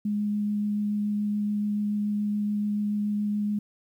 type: tone with vibrato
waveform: sine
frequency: 207.7 Hz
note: G#3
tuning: in tune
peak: -24 dBFS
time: 0.05-3.59 s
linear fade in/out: 5 ms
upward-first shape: sine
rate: 7 Hz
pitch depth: 8 cents each way
effects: 10-bit